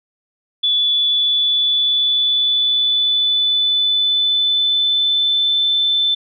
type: tone with pitch glide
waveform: sine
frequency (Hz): 3449 to 3530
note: A7 to A7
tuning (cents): -35 to +5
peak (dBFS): -13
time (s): 0.63-6.15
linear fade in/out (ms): 10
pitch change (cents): +40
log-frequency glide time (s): 0.94-5.67
effects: none